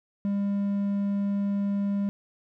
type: tone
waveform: triangle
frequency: 200.6 Hz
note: G3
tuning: 40 cents sharp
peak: -22 dBFS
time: 0.25-2.09 s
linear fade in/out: 0 ms
effects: none